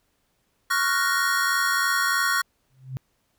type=chord; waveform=square; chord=Gb major seventh; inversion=second; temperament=equal; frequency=1108.7 / 1396.9 / 1480 / 1864.7 Hz; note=Db6 / F6 / Gb6 / Bb6; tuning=0 / 0 / 0 / 0 cents; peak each=-27 dBFS; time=0.7-2.42 s; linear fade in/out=10 ms
type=tone with exponential growth; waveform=sine; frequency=130.81 Hz; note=C3; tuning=in tune; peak=-25 dBFS; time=2.7-2.97 s; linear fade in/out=0 ms; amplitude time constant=58 ms
effects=pink hiss -70 dBFS RMS until 3.38 s